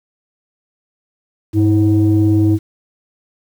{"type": "tone pair together", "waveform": "sine", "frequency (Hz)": [101.23, 321.4], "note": ["G#2", "E4"], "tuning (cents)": [-44, -44], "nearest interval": "octave + minor sixth", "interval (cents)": 2000, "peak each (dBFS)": -11, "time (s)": [1.53, 2.59], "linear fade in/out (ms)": 50, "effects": ["tanh soft clip ceiling -4 dBFS", "7-bit"]}